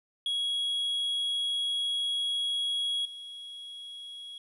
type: tone with level steps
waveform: triangle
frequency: 3322 Hz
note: G#7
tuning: in tune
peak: -26 / -39 dBFS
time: 0.26-4.38 s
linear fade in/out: 2 ms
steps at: 3.05 s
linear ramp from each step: 5 ms
effects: resampled to 24000 Hz + 11-bit